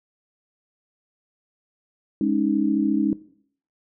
sine chord, Ab suspended fourth, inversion none, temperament equal, 207.7 / 277.2 / 311.1 Hz, Ab3 / Db4 / Eb4, 0 / 0 / 0 cents, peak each -23 dBFS, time 2.21-3.13 s, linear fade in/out 2 ms, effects noise-tail reverb RT60 0.6 s tail -18 dB re dry

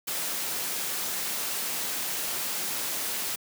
white noise, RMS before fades -31 dBFS, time 0.07-3.36 s, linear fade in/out 10 ms, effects high-pass 150 Hz 12 dB/octave

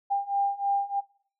sine beating tone pair, 797 / 800.2 Hz, G5 / G5, +28 / +35 cents, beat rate 3.2 Hz, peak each -28 / -27 dBFS, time 0.1-1.01 s, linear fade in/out 20 ms, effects noise-tail reverb RT60 0.5 s tail -21 dB re dry

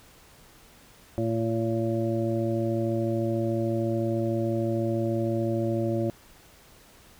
harmonic tone, 113.7 Hz, A#2, 43 cents flat, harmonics 1 / 2 / 3 / 5 / 6, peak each -29 / -31 / -28 / -31 / -39 dBFS, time 1.18-6.1 s, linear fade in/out 0 ms, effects pink hiss -54 dBFS RMS until 7.19 s

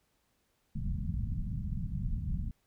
pink low-pass noise, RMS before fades -34 dBFS, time 0.75-2.51 s, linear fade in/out 10 ms, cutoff 210 Hz, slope 48 dB/octave, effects pink hiss -75 dBFS RMS until 2.66 s

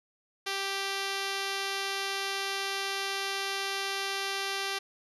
5% pulse tone with low-pass filter, 392 Hz, G4, in tune, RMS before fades -33 dBFS, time 0.46-4.79 s, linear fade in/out 10 ms, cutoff 8400 Hz, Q 1.1, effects none

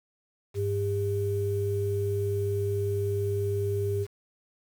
sine tone pair together, 100.65 / 402.6 Hz, G2 / G4, +46 / +46 cents, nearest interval 2 octaves, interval 2400 cents, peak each -28 dBFS, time 0.54-4.07 s, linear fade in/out 50 ms, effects 8-bit

